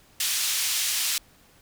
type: band-pass noise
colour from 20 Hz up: pink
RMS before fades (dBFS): -26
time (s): 0.2-1.18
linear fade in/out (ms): 2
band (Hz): 3200 to 14000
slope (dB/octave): 12
effects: pink hiss -57 dBFS RMS until 1.61 s